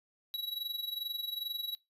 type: tone with amplitude modulation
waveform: square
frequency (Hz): 3900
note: B7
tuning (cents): -23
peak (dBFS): -33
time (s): 0.34-1.75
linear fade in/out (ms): 0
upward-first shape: sine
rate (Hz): 22.4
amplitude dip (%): 75
effects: noise-tail reverb RT60 0.2 s tail -20 dB re dry + resampled to 32000 Hz